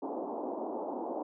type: band-pass noise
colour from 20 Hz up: pink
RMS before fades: -37 dBFS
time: 0.02-1.23 s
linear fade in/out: 10 ms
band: 250 to 930 Hz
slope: 48 dB/octave
effects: none